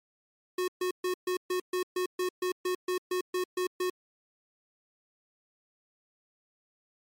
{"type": "tone bursts", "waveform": "square", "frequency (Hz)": 364.8, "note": "F#4", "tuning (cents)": -24, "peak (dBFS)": -28, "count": 15, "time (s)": [0.58, 3.9], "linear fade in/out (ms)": 5, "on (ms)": 100, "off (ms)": 130, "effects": ["MP3 64 kbps"]}